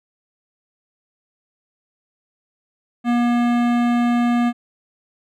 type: tone with hard clipping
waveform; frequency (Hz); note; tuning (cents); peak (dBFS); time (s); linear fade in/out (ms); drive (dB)
sine; 239.6; A#3; +48; -17; 3.04-4.53; 50; 17
effects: none